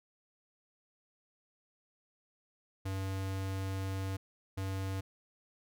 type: tone bursts at uneven times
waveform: square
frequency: 96.1 Hz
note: G2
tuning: 34 cents flat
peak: -35 dBFS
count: 2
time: 2.85-4.17 / 4.57-5.01 s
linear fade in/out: 10 ms
effects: none